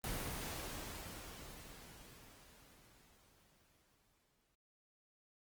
pink noise with exponential decay, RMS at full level -40 dBFS, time 0.04-4.55 s, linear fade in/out 0 ms, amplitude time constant 980 ms, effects Opus 24 kbps

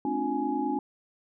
sine tone cluster, 220.1 / 267.7 / 296.9 / 353.8 / 837 Hz, A3 / C4 / D4 / F4 / G#5, +1 / +40 / +19 / +23 / +13 cents, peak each -38 / -31 / -31 / -35 / -31 dBFS, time 0.05-0.79 s, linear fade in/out 2 ms, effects none

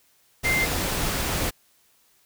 sine tone in noise, 2091 Hz, C7, 2 cents flat, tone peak -21 dBFS, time 0.44-0.66 s, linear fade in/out 20 ms, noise pink, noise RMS -26 dBFS, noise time 0.43-1.51 s, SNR +2 dB, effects white hiss -62 dBFS RMS until 2.25 s

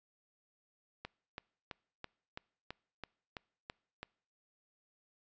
click train, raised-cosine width 0.3 ms, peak -26 dBFS, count 10, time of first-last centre 1.05-4.03 s, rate 3.02 Hz, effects noise-tail reverb RT60 0.6 s tail -26 dB re dry + resampled to 16000 Hz

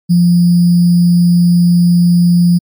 sine tone with sample-and-hold, 174.2 Hz, F3, 4 cents flat, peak -5 dBFS, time 0.09-2.59 s, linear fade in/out 20 ms, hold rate 4900 Hz, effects MP3 96 kbps

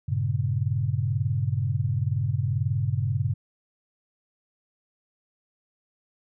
sine chord, G diminished, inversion none, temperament equal, 98 / 116.54 / 138.59 Hz, G2 / Bb2 / Db3, 0 / 0 / 0 cents, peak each -27 dBFS, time 0.08-3.34 s, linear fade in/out 10 ms, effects none

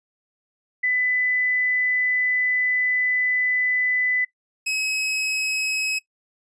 sine / sawtooth tone pair in turn, 2000 / 2557 Hz, B6 / D#7, +21 / +47 cents, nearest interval major third, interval 426 cents, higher second, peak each -19 dBFS, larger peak neither, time 0.83-4.25 / 4.66-5.99 s, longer first, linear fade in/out 10 ms, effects noise-tail reverb RT60 0.1 s tail -19 dB re dry + resampled to 22050 Hz

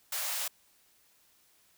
white high-pass noise, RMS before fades -34 dBFS, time 0.12-0.48 s, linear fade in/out 5 ms, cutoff 520 Hz, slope 96 dB/octave, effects white hiss -66 dBFS RMS until 1.77 s

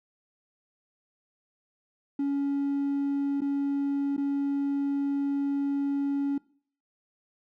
triangle tone with dropouts, 280.5 Hz, C#4, 21 cents sharp, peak -22 dBFS, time 2.19-6.38 s, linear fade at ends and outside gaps 5 ms, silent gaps 3.407-3.417 / 4.166-4.178 s, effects noise-tail reverb RT60 0.5 s tail -23 dB re dry + tanh soft clip ceiling -20 dBFS

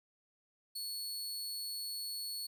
sawtooth tone, 4400 Hz, C#8, 14 cents flat, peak -36 dBFS, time 0.75-2.47 s, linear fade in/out 10 ms, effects none

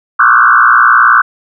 sine tone with frequency modulation, 1318.5 Hz, E6, in tune, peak -3 dBFS, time 0.19-1.22 s, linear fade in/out 10 ms, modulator 59.6 Hz, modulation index 3.9, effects none

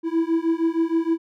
triangle beating tone pair, 326.2 / 332.6 Hz, E4 / E4, -18 / +16 cents, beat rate 6.4 Hz, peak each -20 dBFS, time 0.03-1.18 s, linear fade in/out 50 ms, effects none

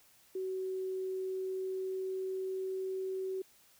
sine tone with pitch glide, 376.5 to 378.9 Hz, F#4 to F#4, +30 to +41 cents, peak -34 dBFS, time 0.35-3.42 s, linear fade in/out 5 ms, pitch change +11 cents, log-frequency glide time 0.91-2.96 s, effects white hiss -64 dBFS RMS until 3.79 s

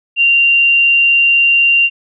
sine tone, 2772 Hz, F7, 14 cents flat, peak -7 dBFS, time 0.16-1.9 s, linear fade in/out 50 ms, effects none

